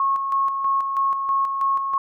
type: tone with tremolo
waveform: sine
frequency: 1092 Hz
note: C#6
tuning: 26 cents flat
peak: -17 dBFS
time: 0-1.98 s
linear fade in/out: 2 ms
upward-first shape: square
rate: 3.1 Hz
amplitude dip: 45%
effects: none